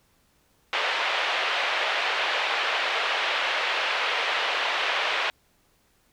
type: band-pass noise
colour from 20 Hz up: white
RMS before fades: -26 dBFS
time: 0.73-5.3 s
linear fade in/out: 0 ms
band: 500 to 3200 Hz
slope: 24 dB/octave
effects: pink hiss -65 dBFS RMS until 6.12 s